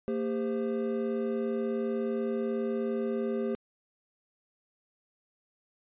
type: tone cluster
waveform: triangle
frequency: 229.1 / 400.8 / 518 Hz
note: A#3 / G4 / C5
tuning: -30 / +38 / -17 cents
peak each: -30 / -30 / -34 dBFS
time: 0.08-3.55 s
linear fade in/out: 0 ms
effects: resampled to 8000 Hz